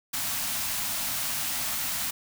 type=band-stop noise; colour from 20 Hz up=white; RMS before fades=-30 dBFS; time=0.13-2.11 s; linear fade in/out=10 ms; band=300 to 600 Hz; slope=48 dB/octave; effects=none